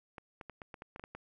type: clicks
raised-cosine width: 0.5 ms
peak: -30 dBFS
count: 10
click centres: 0.182 / 0.412 / 0.497 / 0.618 / 0.742 / 0.821 / 0.961 / 0.996 / 1.039 / 1.15 s
effects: none